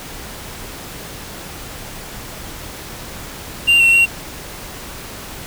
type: tone with pitch steps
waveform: triangle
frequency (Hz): 2782 / 2720 / 2747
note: F7 / F7 / F7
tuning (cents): -7 / -46 / -29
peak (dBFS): -7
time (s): 3.67-4.06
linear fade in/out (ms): 20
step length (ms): 130
effects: pink hiss -32 dBFS RMS until 5.46 s